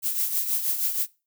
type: noise with tremolo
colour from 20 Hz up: violet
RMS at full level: -23 dBFS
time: 0.02-1.07 s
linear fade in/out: 50 ms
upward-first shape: triangle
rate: 6.3 Hz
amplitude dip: 65%
effects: noise-tail reverb RT60 0.3 s tail -22 dB re dry